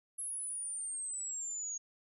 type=exponential sweep; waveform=sine; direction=down; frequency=10880 to 6590 Hz; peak=-37 dBFS; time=0.18-1.78 s; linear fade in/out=10 ms; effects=none